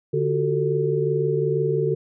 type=tone cluster; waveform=sine; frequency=145.6 / 357 / 379.3 / 445.2 Hz; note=D3 / F4 / F#4 / A4; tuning=-15 / +38 / +43 / +20 cents; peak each=-24 / -32 / -24 / -23 dBFS; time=0.13-1.95 s; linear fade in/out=10 ms; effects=none